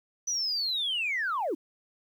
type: linear sweep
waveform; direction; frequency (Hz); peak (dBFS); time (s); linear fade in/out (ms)
sine; down; 6010 to 261.1; -26; 0.27-1.55; 10
effects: tanh soft clip ceiling -23 dBFS + 10-bit